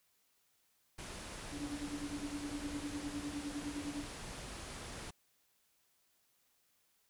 pink low-pass noise, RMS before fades -47 dBFS, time 0.98-5.11 s, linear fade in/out 10 ms, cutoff 11000 Hz, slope 96 dB/octave
sine tone with tremolo, 290 Hz, D4, 22 cents flat, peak -36 dBFS, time 1.51-4.08 s, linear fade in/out 50 ms, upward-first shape triangle, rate 9.8 Hz, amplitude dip 90%
effects white hiss -75 dBFS RMS until 7.09 s

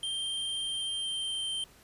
square tone with pitch glide, 3163 to 3130 Hz, G7 to G7, +15 to -3 cents, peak -32 dBFS, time 0.03-1.64 s, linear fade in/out 2 ms, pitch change -18 cents, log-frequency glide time 0.63-1.48 s, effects pink hiss -58 dBFS RMS until 1.83 s + resampled to 32000 Hz

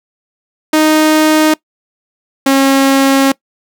sawtooth tone pair in turn, 310.3 / 271.6 Hz, D#4 / C#4, -5 / -35 cents, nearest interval major second, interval 230 cents, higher first, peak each -3 dBFS, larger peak neither, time 0.73-1.54 / 2.46-3.32 s, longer second, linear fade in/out 5 ms, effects noise-tail reverb RT60 0.1 s tail -22 dB re dry

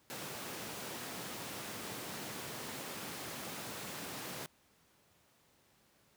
pink high-pass noise, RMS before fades -44 dBFS, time 0.1-4.46 s, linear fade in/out 0 ms, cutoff 140 Hz, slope 12 dB/octave, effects pink hiss -69 dBFS RMS until 6.16 s + high-pass 80 Hz 12 dB/octave

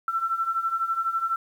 sine beating tone pair, 1334 / 1346 Hz, E6 / E6, +20 / +36 cents, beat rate 12 Hz, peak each -29 / -25 dBFS, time 0.08-1.36 s, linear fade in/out 2 ms, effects 9-bit

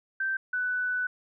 sine tone pair in turn, 1559 / 1492.2 Hz, G6 / F#6, -10 / +14 cents, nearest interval minor second, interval 76 cents, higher first, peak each -26 dBFS, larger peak neither, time 0.2-0.37 / 0.53-1.07 s, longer second, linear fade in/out 5 ms, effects none

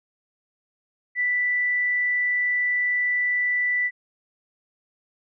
sine tone, 1975.5 Hz, B6, in tune, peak -20 dBFS, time 1.15-3.91 s, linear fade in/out 50 ms, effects none

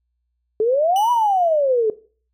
sine exponential two-way sweep, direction up then down, 421 to 987.8 to 421 Hz, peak -14 dBFS, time 0.6-1.9 s, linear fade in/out 2 ms, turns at 1.11 s
sawtooth tone with exponential decay, 2960 Hz, F#7, in tune, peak -24 dBFS, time 0.96-1.61 s, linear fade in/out 1 ms, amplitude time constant 140 ms
effects noise-tail reverb RT60 0.4 s tail -17 dB re dry + added 60 Hz sine -69 dBFS peak until 2.33 s

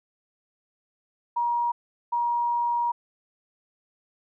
sine tone bursts at uneven times, 951 Hz, A#5, 34 cents sharp, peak -22 dBFS, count 2, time 1.36-1.72 / 2.12-2.92 s, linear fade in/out 10 ms, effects none

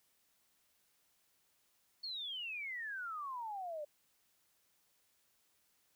sine exponential sweep, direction down, 4431 to 577 Hz, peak -40 dBFS, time 2.03-3.85 s, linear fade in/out 10 ms, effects white hiss -75 dBFS RMS until 5.95 s

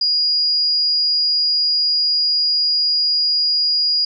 sine tone, 4872 Hz, D#8, 37 cents flat, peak -14 dBFS, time 0.01-4.05 s, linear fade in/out 5 ms, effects none

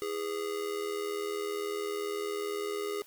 square tone with amplitude modulation, 411.1 Hz, G#4, 18 cents flat, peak -30 dBFS, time 0.02-3.02 s, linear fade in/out 0 ms, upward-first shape sine, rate 80 Hz, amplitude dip 70%, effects white hiss -57 dBFS RMS until 3.06 s

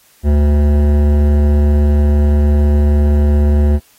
sine tone with hard clipping, 73.2 Hz, D2, 5 cents flat, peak -10 dBFS, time 0.23-3.8 s, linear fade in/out 50 ms, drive 14 dB, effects white hiss -50 dBFS RMS until 3.98 s + AAC 48 kbps

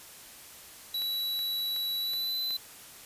square tone with pitch glide, 3926 to 4018 Hz, B7 to B7, -11 to +29 cents, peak -30 dBFS, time 0.94-2.57 s, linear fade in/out 5 ms, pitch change +40 cents, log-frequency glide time 2-2.38 s
click train, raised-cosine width 0.2 ms, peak -27 dBFS, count 5, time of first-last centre 1.02-2.507 s, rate 2.69 Hz
effects white hiss -49 dBFS RMS until 3.05 s + resampled to 32000 Hz

